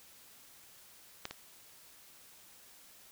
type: clicks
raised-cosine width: 0.2 ms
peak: -20 / -24 dBFS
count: 2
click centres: 1.254 / 1.31 s
effects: white hiss -58 dBFS RMS until 3.11 s